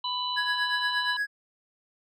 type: harmonic tone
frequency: 994 Hz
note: B5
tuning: 11 cents sharp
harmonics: 1 / 3 / 4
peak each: -31 / -34 / -32 dBFS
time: 0.04-1.17 s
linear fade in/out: 5 ms
type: tone with tremolo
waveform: triangle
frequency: 1667 Hz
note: G#6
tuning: 6 cents sharp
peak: -22 dBFS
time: 0.36-1.27 s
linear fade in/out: 20 ms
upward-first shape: triangle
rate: 8.5 Hz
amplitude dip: 85%
effects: none